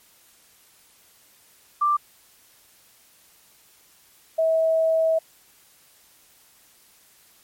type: tone pair in turn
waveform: sine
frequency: 1180 / 646.4 Hz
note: D6 / E5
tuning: +8 / -34 cents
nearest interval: minor seventh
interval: 1042 cents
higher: first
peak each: -17 / -17 dBFS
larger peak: neither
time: 1.81-1.97 / 4.38-5.19 s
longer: second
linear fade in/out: 10 ms
effects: white hiss -56 dBFS RMS until 7.43 s + MP3 64 kbps